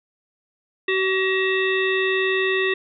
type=harmonic tone with a mistuned harmonic; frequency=379.9 Hz; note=F#4; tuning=46 cents sharp; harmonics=1 / 3 / 5 / 7 / 9 / 10; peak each=-21 / -32 / -23 / -27 / -37 / -32 dBFS; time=0.88-2.74 s; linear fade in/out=5 ms; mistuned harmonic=10; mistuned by=-51 cents; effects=none